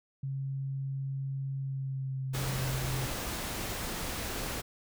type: tone with pitch glide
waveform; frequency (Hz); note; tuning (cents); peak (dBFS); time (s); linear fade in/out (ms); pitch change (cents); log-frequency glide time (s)
sine; 135.9 to 130.59; C#3 to C3; -34 to -3; -32; 0.23-3.06; 5; -69; 1.57-2.66
type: noise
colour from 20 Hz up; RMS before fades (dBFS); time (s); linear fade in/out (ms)
pink; -36; 2.33-4.62; 20
effects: none